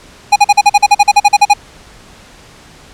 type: tone bursts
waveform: square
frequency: 821 Hz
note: G#5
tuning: 20 cents flat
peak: -3 dBFS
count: 15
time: 0.32-1.537 s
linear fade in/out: 10 ms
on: 41 ms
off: 43 ms
effects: pink hiss -39 dBFS RMS until 2.93 s + low-pass 8000 Hz 12 dB/octave